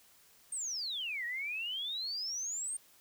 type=exponential two-way sweep; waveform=sine; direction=down then up; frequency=8870 to 1864.7 to 8870 Hz; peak=-35 dBFS; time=0.52-2.77 s; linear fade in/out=5 ms; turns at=1.25 s; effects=white hiss -63 dBFS RMS until 3 s